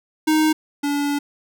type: tone pair in turn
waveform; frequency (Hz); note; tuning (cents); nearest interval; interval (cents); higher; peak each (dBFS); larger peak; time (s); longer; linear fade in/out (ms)
square; 311.1 / 287.3; D#4 / D4; 0 / -38; minor second; 138; first; -15 / -20; first; 0.27-0.53 / 0.83-1.19; second; 10
effects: none